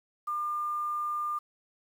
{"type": "tone with quantisation", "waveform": "sine", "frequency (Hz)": 1200, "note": "D6", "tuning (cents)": 37, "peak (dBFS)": -29, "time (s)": [0.27, 1.39], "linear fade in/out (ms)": 10, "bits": 9, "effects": []}